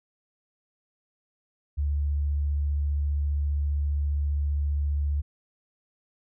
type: tone with vibrato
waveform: sine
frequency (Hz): 72.4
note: D2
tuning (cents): -24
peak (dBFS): -23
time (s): 1.77-5.22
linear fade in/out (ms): 20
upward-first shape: triangle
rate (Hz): 15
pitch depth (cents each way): 14
effects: none